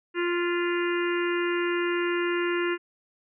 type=harmonic tone with a mistuned harmonic; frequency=349.2 Hz; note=F4; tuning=in tune; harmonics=1 / 3 / 4 / 5 / 6 / 7 / 8; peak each=-25 / -35 / -34 / -34 / -37 / -39 / -38 dBFS; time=0.14-2.78 s; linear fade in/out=50 ms; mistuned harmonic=6; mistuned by=-35 cents; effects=none